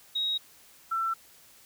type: tone pair in turn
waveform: sine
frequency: 3791 / 1340.3 Hz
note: A#7 / E6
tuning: +28 / +28 cents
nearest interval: octave + tritone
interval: 1800 cents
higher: first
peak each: -26 dBFS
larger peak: neither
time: 0.15-0.38 / 0.91-1.14 s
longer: neither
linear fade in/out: 10 ms
effects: white hiss -56 dBFS RMS until 1.65 s